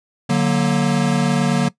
square chord, D augmented, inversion none, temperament equal with one note detuned, 146.83 / 185 / 235.5 Hz, D3 / F#3 / A#3, 0 / 0 / +18 cents, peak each -20 dBFS, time 0.29-1.69 s, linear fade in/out 10 ms, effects noise-tail reverb RT60 0.1 s tail -19 dB re dry + resampled to 22050 Hz

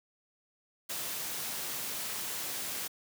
white noise, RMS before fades -37 dBFS, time 0.89-2.88 s, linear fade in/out 10 ms, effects high-pass 100 Hz 12 dB/octave

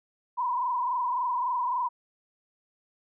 sine tone with frequency modulation, 987.8 Hz, B5, in tune, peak -25 dBFS, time 0.37-1.89 s, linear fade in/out 20 ms, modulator 23.6 Hz, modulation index 1.9, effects none

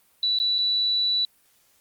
sine tone with dropouts, 3951 Hz, B7, in tune, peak -20 dBFS, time 0.23-1.25 s, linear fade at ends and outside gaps 1 ms, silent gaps 0.387-0.4 / 0.583-0.587 s, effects white hiss -62 dBFS RMS until 1.8 s + Opus 32 kbps

